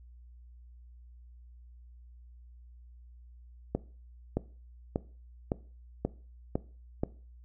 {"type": "accelerating click train", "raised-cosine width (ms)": 2, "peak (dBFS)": -15, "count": 7, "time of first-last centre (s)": [3.75, 7.035], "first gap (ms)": 620, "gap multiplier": 0.95, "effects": ["noise-tail reverb RT60 0.4 s tail -19 dB re dry", "added 60 Hz sine -50 dBFS peak until 7.44 s"]}